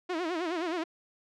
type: tone with vibrato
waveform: sawtooth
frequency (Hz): 340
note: F4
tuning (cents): -46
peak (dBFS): -26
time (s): 0.09-0.84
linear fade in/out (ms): 10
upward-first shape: sine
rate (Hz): 9.5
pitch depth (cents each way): 140
effects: low-pass 4000 Hz 12 dB/octave